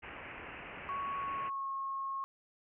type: low-pass noise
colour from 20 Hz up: white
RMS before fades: -47 dBFS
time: 0.02-1.5 s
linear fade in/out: 20 ms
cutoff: 2800 Hz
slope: 96 dB/octave
type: tone with pitch glide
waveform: sine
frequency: 1112 to 1085.3 Hz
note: C#6 to C#6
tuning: +5 to -37 cents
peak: -35 dBFS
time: 0.89-2.24 s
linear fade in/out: 0 ms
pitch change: -42 cents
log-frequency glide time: 1.16-1.71 s
effects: none